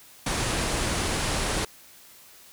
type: low-pass noise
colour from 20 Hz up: pink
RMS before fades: -27 dBFS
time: 0.26-1.65 s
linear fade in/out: 5 ms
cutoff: 11000 Hz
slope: 96 dB/octave
effects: white hiss -51 dBFS RMS until 2.52 s